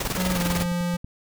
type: noise with tremolo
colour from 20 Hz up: pink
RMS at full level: -26 dBFS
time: 0-0.64 s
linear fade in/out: 5 ms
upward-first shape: square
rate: 20 Hz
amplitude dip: 60%
type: tone with pitch glide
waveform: square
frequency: 183.7 to 175 Hz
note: F#3 to F3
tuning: -12 to +4 cents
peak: -24 dBFS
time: 0.17-0.97 s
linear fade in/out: 10 ms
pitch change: -84 cents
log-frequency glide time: 0.33-0.39 s
type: clicks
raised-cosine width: 5 ms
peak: -25 dBFS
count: 9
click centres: 0.423 / 0.505 / 0.588 / 0.627 / 0.657 / 0.717 / 0.809 / 0.94 / 1.045 s
effects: none

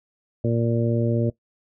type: harmonic tone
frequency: 116.54 Hz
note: A#2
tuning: in tune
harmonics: 1 / 2 / 3 / 4 / 5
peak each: -22 / -25 / -27 / -28 / -29 dBFS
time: 0.44-1.3 s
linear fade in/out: 5 ms
effects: noise-tail reverb RT60 0.1 s tail -18 dB re dry

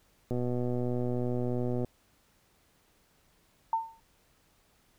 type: click train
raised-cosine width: 2 ms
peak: -20 dBFS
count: 190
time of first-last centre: 0.31-1.847 s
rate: 123 Hz
type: tone with exponential decay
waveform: sine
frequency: 903 Hz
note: A5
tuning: 45 cents sharp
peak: -22 dBFS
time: 3.73-4 s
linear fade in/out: 2 ms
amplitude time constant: 57 ms
effects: pink hiss -67 dBFS RMS until 4.98 s

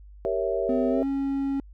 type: chord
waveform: sine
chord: G diminished seventh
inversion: none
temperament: equal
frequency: 392 / 466.2 / 554.4 / 659.3 Hz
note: G4 / Bb4 / Db5 / Fb5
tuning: 0 / 0 / 0 / 0 cents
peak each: -29 dBFS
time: 0.25-1.03 s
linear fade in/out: 0 ms
type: tone with pitch glide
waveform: triangle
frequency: 254.9 to 274.8 Hz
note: C4 to C#4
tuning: -45 to -15 cents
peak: -22 dBFS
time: 0.69-1.6 s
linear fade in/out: 2 ms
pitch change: +130 cents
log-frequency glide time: 0.89-1.07 s
effects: added 50 Hz sine -44 dBFS peak until 1.73 s

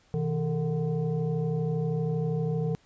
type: tone with frequency modulation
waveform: sine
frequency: 161.8 Hz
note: E3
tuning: 32 cents flat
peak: -25 dBFS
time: 0.14-2.75 s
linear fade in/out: 0 ms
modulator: 291 Hz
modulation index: 1
effects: pink hiss -63 dBFS RMS until 2.85 s + resampled to 16000 Hz

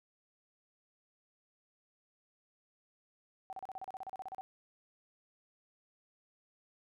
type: tone bursts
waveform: sine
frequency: 762 Hz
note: G5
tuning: 49 cents flat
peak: -40 dBFS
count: 15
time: 3.5-4.41 s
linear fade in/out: 0 ms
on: 28 ms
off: 35 ms
effects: none

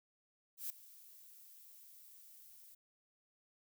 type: noise with ADSR envelope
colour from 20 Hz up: violet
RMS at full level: -40 dBFS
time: 0.57-2.75 s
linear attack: 130 ms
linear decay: 3 ms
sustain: -19 dB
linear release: 8 ms
effects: none

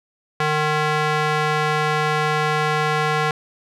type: tone with band-pass filter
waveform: square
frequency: 152.7 Hz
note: D#3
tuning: 32 cents flat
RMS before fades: -20 dBFS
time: 0.4-3.31 s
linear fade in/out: 2 ms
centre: 1400 Hz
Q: 0.79
effects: none

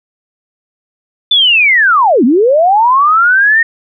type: linear two-way sweep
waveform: sine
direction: down then up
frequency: 3547 to 218.9 to 1864 Hz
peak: -5 dBFS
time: 1.31-3.63 s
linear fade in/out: 5 ms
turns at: 2.24 s
effects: none

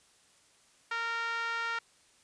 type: tone with band-pass filter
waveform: 5% pulse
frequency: 461.8 Hz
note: A#4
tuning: 16 cents flat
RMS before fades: -34 dBFS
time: 0.91-1.79 s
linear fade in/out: 5 ms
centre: 1400 Hz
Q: 2.3
effects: white hiss -64 dBFS RMS until 2.23 s + resampled to 22050 Hz

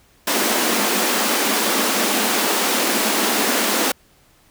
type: high-pass noise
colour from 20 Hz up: pink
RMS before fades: -19 dBFS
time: 0.27-3.92 s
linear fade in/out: 5 ms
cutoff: 200 Hz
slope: 96 dB/octave
effects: pink hiss -55 dBFS RMS until 4.5 s

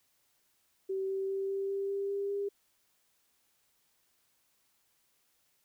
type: tone with pitch steps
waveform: sine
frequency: 384.2 / 386.6 / 389.1 / 391.6 / 394.1 / 396.6 / 399.1 / 401.7 Hz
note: G4 / G4 / G4 / G4 / G4 / G4 / G4 / G4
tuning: -35 / -24 / -13 / -2 / +9 / +20 / +31 / +42 cents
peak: -31 dBFS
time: 0.89-2.49 s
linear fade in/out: 10 ms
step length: 200 ms
effects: white hiss -73 dBFS RMS until 5.64 s

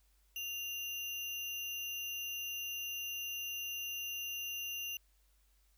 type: tone with sample-and-hold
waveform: sine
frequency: 2794 Hz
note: F7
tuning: in tune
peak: -38 dBFS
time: 0.36-4.97 s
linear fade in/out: 2 ms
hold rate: 8820 Hz
effects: added 50 Hz sine -68 dBFS peak until 5.77 s + white hiss -75 dBFS RMS until 5.77 s

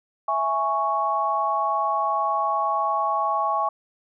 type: chord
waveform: sine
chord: C# minor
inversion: first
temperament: equal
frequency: 659.3 / 830.6 / 1108.7 Hz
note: E5 / G#5 / C#6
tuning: 0 / 0 / 0 cents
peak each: -28 / -25 / -23 dBFS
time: 0.28-3.69 s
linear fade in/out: 5 ms
effects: none

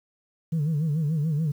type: tone with vibrato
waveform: sine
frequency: 154 Hz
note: D#3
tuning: 17 cents flat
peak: -20 dBFS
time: 0.52-1.52 s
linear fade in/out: 10 ms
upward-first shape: sine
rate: 6.9 Hz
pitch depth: 120 cents each way
effects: tanh soft clip ceiling -20 dBFS + 9-bit

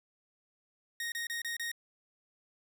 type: tone bursts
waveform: sawtooth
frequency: 1864.7 Hz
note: A#6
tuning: in tune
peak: -31 dBFS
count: 5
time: 1-1.716 s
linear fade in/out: 2 ms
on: 120 ms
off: 29 ms
effects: none

